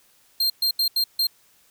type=tone bursts at uneven times; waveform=45% pulse; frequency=4189 Hz; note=C8; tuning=1 cent sharp; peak=-18 dBFS; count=5; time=0.4-0.5 / 0.62-0.71 / 0.79-0.88 / 0.96-1.04 / 1.19-1.27 s; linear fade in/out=5 ms; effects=white hiss -59 dBFS RMS until 1.7 s